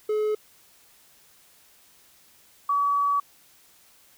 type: tone pair in turn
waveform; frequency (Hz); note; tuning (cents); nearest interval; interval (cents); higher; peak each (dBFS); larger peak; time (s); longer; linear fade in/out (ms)
triangle / sine; 426.7 / 1139.2; G#4 / C#6; +47 / +47; octave + perfect fourth; 1700; second; -20; neither; 0.09-0.35 / 2.69-3.2; second; 5
effects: white hiss -57 dBFS RMS until 4.17 s